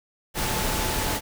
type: tone in noise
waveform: sine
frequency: 870 Hz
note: A5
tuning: 20 cents flat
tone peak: -34 dBFS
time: 0.34-1.21 s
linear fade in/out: 50 ms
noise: pink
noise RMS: -26 dBFS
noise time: 0.34-1.21 s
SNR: -11 dB
effects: none